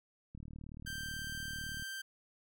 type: click train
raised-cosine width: 5 ms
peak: -36 dBFS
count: 57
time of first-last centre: 0.35-1.824 s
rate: 38 Hz
type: tone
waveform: sawtooth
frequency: 1568 Hz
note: G6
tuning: in tune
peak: -37 dBFS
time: 0.86-2.02 s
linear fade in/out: 10 ms
effects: none